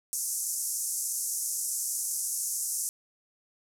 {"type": "band-pass noise", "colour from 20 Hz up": "white", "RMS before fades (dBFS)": -32, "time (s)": [0.13, 2.89], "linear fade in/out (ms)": 0, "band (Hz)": [5800, 12000], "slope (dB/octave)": 48, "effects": []}